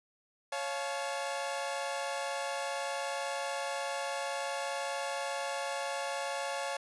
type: chord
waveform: sawtooth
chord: Db augmented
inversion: none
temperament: equal with one note detuned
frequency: 554.4 / 698.5 / 861.9 Hz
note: Db5 / F5 / A5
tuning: 0 / 0 / -36 cents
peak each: -33 / -36 / -35 dBFS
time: 0.52-6.77 s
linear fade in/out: 5 ms
effects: resampled to 24000 Hz

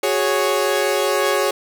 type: chord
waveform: sawtooth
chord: F# suspended second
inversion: none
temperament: equal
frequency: 370 / 415.3 / 554.4 Hz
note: F#4 / G#4 / C#5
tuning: 0 / 0 / 0 cents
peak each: -19 / -17 / -16 dBFS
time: 0.03-1.51 s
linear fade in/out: 5 ms
effects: none

